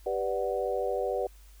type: chord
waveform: sine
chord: G major seventh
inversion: none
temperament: equal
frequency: 392 / 493.9 / 587.3 / 740 Hz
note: G4 / B4 / D5 / F#5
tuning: 0 / 0 / 0 / 0 cents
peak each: -33 / -31 / -33 / -35 dBFS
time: 0.06-1.27 s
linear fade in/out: 5 ms
effects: added 50 Hz sine -50 dBFS peak until 1.6 s + white hiss -61 dBFS RMS until 1.6 s